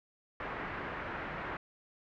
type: low-pass noise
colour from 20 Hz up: white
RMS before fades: -40 dBFS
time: 0.4-1.57 s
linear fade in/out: 2 ms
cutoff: 1900 Hz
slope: 24 dB/octave
effects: none